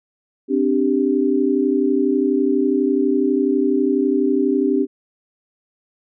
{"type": "chord", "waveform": "sine", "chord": "C suspended second", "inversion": "none", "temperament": "equal", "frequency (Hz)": [261.6, 293.7, 392], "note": ["C4", "D4", "G4"], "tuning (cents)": [0, 0, 0], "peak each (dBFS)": -19, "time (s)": [0.48, 4.87], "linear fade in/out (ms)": 50, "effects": []}